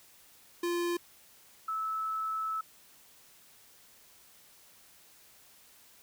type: tone pair in turn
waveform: square / sine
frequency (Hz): 346.6 / 1305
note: F4 / E6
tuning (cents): -13 / -18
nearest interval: octave + major seventh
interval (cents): 2295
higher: second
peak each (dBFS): -30 / -31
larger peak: first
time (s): 0.63-0.97 / 1.68-2.61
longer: second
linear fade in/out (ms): 5
effects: white hiss -59 dBFS RMS until 6.02 s